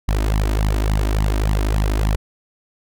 sawtooth tone with flanger, 52 Hz, G#1, 3 cents sharp, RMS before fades -18 dBFS, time 0.08-2.16 s, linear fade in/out 5 ms, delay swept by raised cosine 0.97 to 3.27 ms, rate 3.5 Hz, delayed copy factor +0.95, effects none

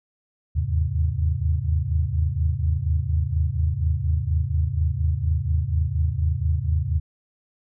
sine tone cluster, 77.3 / 81.5 / 103.5 / 133.3 Hz, D#2 / E2 / G#2 / C3, -11 / -19 / -5 / +33 cents, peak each -24 / -23 / -28 / -28 dBFS, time 0.55-7 s, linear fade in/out 20 ms, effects none

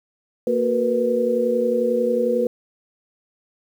sine tone cluster, 232.2 / 369.6 / 460.7 / 491.8 Hz, A#3 / F#4 / A#4 / B4, -7 / -2 / -20 / -7 cents, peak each -24 / -27 / -26 / -19 dBFS, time 0.47-2.47 s, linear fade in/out 2 ms, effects 8-bit

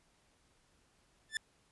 sawtooth tone with exponential growth, 1760 Hz, A6, in tune, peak -26 dBFS, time 1.29-1.37 s, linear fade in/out 2 ms, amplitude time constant 17 ms, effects pink hiss -71 dBFS RMS until 1.71 s + resampled to 24000 Hz

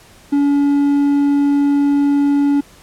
triangle tone, 284.5 Hz, C#4, 45 cents sharp, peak -9 dBFS, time 0.32-2.61 s, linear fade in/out 10 ms, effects pink hiss -45 dBFS RMS until 2.82 s + low-pass 12000 Hz 12 dB/octave

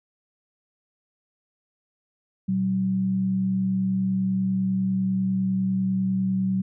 sine tone pair together, 119.3 / 189.38 Hz, A#2 / F#3, +41 / +41 cents, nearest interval minor sixth, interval 800 cents, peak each -32 / -21 dBFS, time 2.48-6.62 s, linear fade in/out 10 ms, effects none

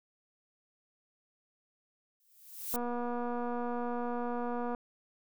violet noise with exponential growth, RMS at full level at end -33 dBFS, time 2.2-2.76 s, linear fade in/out 1 ms, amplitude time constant 120 ms
click train, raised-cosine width 1 ms, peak -24 dBFS, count 485, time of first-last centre 2.74-4.748 s, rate 241 Hz
effects none

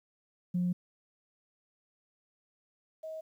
sine tone pair in turn, 178.2 / 635 Hz, F3 / D#5, +35 / +35 cents, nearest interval octave + minor seventh, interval 2200 cents, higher second, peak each -26 / -38 dBFS, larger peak first, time 0.54-0.73 / 3.03-3.21 s, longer first, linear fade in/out 10 ms, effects tanh soft clip ceiling -23 dBFS + 11-bit

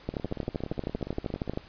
two click trains, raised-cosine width 2 ms, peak -16 / -23 dBFS, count 20 / 25, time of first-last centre 0.09-1.574 / 0.14-1.535 s, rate 12.8 / 17.2 Hz, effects pink hiss -52 dBFS RMS until 1.68 s + resampled to 11025 Hz

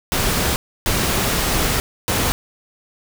pink noise bursts at uneven times, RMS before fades -19 dBFS, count 3, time 0.12-0.56 / 0.86-1.8 / 2.08-2.32 s, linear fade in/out 0 ms, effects none

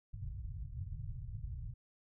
white low-pass noise, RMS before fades -43 dBFS, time 0.13-1.74 s, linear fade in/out 10 ms, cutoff 130 Hz, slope 48 dB/octave, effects none

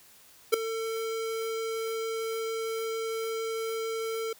square tone with ADSR envelope, 448.9 Hz, A4, 35 cents sharp, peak -16 dBFS, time 0.52-4.33 s, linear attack 20 ms, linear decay 4 ms, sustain -15 dB, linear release 4 ms, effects white hiss -56 dBFS RMS until 4.39 s

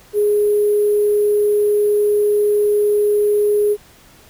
sine tone with sample-and-hold, 415.3 Hz, G#4, in tune, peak -12 dBFS, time 0.13-3.77 s, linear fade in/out 50 ms, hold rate 11025 Hz, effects pink hiss -47 dBFS RMS until 4.29 s

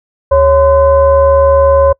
sine tone with frequency modulation, 551 Hz, C#5, 11 cents flat, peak -4 dBFS, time 0.31-1.93 s, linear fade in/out 10 ms, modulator 477 Hz, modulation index 0.67, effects noise-tail reverb RT60 0.1 s tail -26 dB re dry

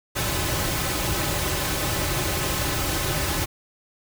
pink noise with comb filter, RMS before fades -25 dBFS, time 0.15-3.46 s, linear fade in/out 20 ms, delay 4.3 ms, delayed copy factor -0.65, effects none

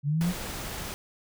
sine linear sweep, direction up, 138.59 to 185 Hz, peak -23 dBFS, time 0.03-0.34 s, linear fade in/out 50 ms
pink noise, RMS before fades -36 dBFS, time 0.21-0.94 s, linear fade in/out 0 ms
effects none

